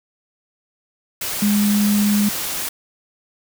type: tone in noise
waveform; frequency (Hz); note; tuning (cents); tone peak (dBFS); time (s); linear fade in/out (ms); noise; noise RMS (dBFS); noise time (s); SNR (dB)
sine; 206.4; G#3; -10; -14; 1.42-2.29; 5; white; -25; 1.21-2.69; +8
effects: none